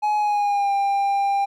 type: tone with pitch glide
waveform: triangle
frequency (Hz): 842 to 796.6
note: G#5 to G5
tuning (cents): +24 to +28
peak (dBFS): -16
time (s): 0.02-1.46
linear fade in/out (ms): 20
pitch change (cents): -96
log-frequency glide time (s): 0.17-0.72
effects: none